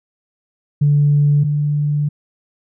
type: tone pair in turn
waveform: sine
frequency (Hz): 145.6 / 147.21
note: D3 / D3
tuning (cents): -15 / +4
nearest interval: unison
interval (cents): 19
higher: second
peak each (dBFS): -9 / -14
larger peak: first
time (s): 0.81-1.44 / 1.44-2.09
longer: second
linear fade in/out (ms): 10
effects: tanh soft clip ceiling -5 dBFS